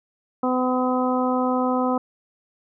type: harmonic tone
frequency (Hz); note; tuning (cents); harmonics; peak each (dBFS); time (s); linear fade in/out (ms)
253.6; B3; +46; 1 / 2 / 3 / 4 / 5; -22 / -25 / -27 / -28 / -29; 0.43-1.98; 5
effects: none